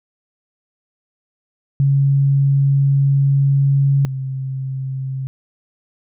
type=tone pair in turn; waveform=sine; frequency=138.59 / 133.07 Hz; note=C#3 / C3; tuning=0 / +30 cents; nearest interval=minor second; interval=70 cents; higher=first; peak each=-11 / -21 dBFS; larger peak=first; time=1.8-4.05 / 4.05-5.27 s; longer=first; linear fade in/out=0 ms; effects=none